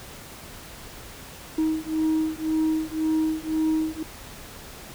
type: beating tone pair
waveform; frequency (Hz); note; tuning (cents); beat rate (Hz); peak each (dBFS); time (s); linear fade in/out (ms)
sine; 314.5 / 316.4; D#4 / D#4; +19 / +29; 1.9; -23; 1.58-4.03; 5
effects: tanh soft clip ceiling -18 dBFS + pink hiss -42 dBFS RMS until 4.94 s